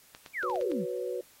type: clicks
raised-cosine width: 0.2 ms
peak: -28 dBFS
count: 7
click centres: 0.149 / 0.262 / 0.429 / 0.499 / 0.558 / 0.612 / 0.717 s
type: exponential sweep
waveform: sine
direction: down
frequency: 2458 to 147.4 Hz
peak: -30 dBFS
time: 0.33-0.86 s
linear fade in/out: 50 ms
type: chord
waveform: sine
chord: F# suspended fourth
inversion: none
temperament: just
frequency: 370 / 493.3 / 555 Hz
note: F#4 / B4 / C#5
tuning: 0 / -2 / +2 cents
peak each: -35 / -34 / -39 dBFS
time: 0.43-1.21 s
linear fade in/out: 5 ms
effects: white hiss -59 dBFS RMS until 1.4 s + AAC 48 kbps